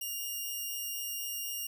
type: tone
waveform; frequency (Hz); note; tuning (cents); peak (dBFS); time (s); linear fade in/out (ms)
5% pulse; 2828; F7; +21; -26; 0.01-1.67; 5
effects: none